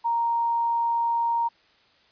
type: tone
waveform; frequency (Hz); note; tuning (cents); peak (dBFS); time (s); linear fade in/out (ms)
sine; 932.3; A#5; 0; -21; 0.04-1.49; 20
effects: white hiss -60 dBFS RMS until 2.11 s + resampled to 11025 Hz